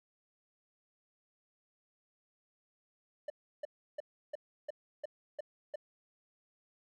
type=tone bursts; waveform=triangle; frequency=596 Hz; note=D5; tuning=25 cents sharp; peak=-34 dBFS; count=8; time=3.28-5.758 s; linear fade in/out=5 ms; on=21 ms; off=330 ms; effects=none